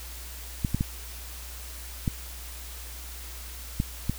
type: clicks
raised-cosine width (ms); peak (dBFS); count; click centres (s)
5; -12; 6; 0.648 / 0.746 / 0.809 / 2.078 / 3.801 / 4.096
effects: added 60 Hz sine -40 dBFS peak until 4.18 s + white hiss -43 dBFS RMS until 4.18 s